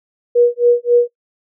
sine tone with tremolo, 481.1 Hz, B4, 45 cents flat, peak -6 dBFS, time 0.35-1.08 s, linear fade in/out 10 ms, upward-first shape sine, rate 3.7 Hz, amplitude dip 100%, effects noise-tail reverb RT60 0.1 s tail -20 dB re dry

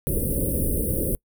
pink band-stop noise, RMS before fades -24 dBFS, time 0.07-1.15 s, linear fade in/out 0 ms, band 570 to 9100 Hz, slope 96 dB/octave, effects noise-tail reverb RT60 0.1 s tail -26 dB re dry

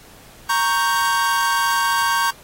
45% pulse chord, G diminished, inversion first, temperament equal, 932.3 / 1108.7 / 1568 Hz, Bb5 / Db6 / G6, 0 / 0 / 0 cents, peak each -21 dBFS, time 0.49-2.31 s, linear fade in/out 10 ms, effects pink hiss -46 dBFS RMS until 2.43 s + AAC 48 kbps

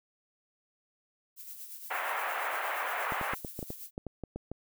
violet noise with tremolo, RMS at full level -43 dBFS, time 1.36-3.91 s, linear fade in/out 50 ms, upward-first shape sine, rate 8.6 Hz, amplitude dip 50%
pink band-pass noise, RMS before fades -34 dBFS, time 1.9-3.35 s, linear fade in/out 10 ms, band 670 to 2200 Hz, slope 24 dB/octave
clicks, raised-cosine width 2 ms, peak -24 dBFS, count 12, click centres 3.122 / 3.213 / 3.335 / 3.448 / 3.591 / 3.628 / 3.704 / 3.979 / 4.067 / 4.237 / 4.36 / 4.516 s
effects none

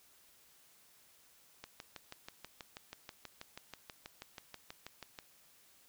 click train, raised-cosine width 0.2 ms, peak -28 dBFS, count 23, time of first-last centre 1.64-5.188 s, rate 6.2 Hz, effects white hiss -65 dBFS RMS until 5.88 s

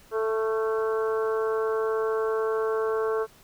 harmonic tone with a mistuned harmonic, 220.5 Hz, A3, 4 cents sharp, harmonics 2 / 3 / 4 / 5 / 6 / 7, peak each -24 / -37 / -39 / -34 / -37 / -40 dBFS, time 0.11-3.27 s, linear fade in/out 50 ms, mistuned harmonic 6, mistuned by +32 cents, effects pink hiss -55 dBFS RMS until 3.43 s

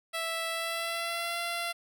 10% pulse tone with pitch glide, 659.3 to 685.7 Hz, E5 to F5, 0 to -32 cents, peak -23 dBFS, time 0.13-1.73 s, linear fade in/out 20 ms, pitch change +68 cents, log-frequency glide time 0.5-1.38 s, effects none

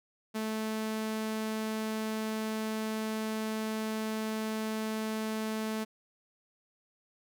sawtooth tone, 218.5 Hz, A3, 12 cents flat, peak -28 dBFS, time 0.34-5.85 s, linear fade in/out 20 ms, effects none

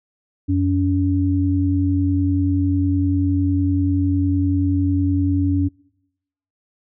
sine tone pair together, 90.7 / 282.8 Hz, F#2 / C#4, -34 / +35 cents, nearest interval octave + minor sixth, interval 1969 cents, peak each -18 dBFS, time 0.48-5.69 s, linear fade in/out 20 ms, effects noise-tail reverb RT60 0.9 s tail -26 dB re dry

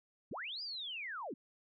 sine linear two-way sweep, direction up then down, 87.31 to 4978 to 194.1 Hz, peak -40 dBFS, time 0.31-1.34 s, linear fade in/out 5 ms, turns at 0.62 s, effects none

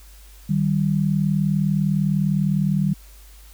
sine tone pair together, 153.5 / 193.4 Hz, D#3 / G3, -23 / -23 cents, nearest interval major third, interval 400 cents, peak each -20 dBFS, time 0.49-2.94 s, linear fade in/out 10 ms, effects added 50 Hz sine -43 dBFS peak until 3.53 s + white hiss -51 dBFS RMS until 3.53 s

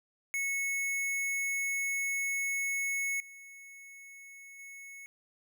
square tone with level steps, 2200 Hz, C#7, 14 cents flat, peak -31 / -49 / -46 dBFS, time 0.34-5.06 s, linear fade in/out 0 ms, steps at 3.2 / 4.59 s, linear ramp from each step 2 ms, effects none

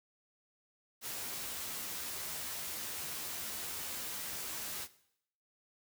white noise with comb filter, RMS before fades -41 dBFS, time 1.01-4.88 s, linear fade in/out 50 ms, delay 13 ms, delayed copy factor +0.55, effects noise-tail reverb RT60 0.7 s tail -17 dB re dry

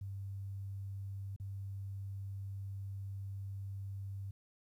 sine tone with dropouts, 98.1 Hz, G2, 2 cents sharp, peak -40 dBFS, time 0.01-4.31 s, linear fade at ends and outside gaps 5 ms, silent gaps 1.363-1.399 s, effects 12-bit

